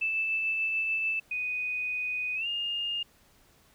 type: tone with tremolo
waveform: sine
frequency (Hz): 2637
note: E7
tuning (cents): 0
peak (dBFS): -25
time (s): 0.01-1.2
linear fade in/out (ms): 10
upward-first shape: triangle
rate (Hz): 6.8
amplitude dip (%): 30
type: tone with pitch glide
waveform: sine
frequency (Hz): 2489 to 2826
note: D#7 to F7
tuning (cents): 0 to +20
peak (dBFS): -29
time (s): 1.31-3.03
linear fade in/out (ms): 5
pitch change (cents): +220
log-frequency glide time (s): 2.35-2.47
effects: pink hiss -62 dBFS RMS until 3.74 s